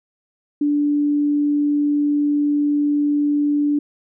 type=tone; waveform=sine; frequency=292 Hz; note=D4; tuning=10 cents flat; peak=-15 dBFS; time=0.61-3.79 s; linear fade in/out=5 ms; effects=none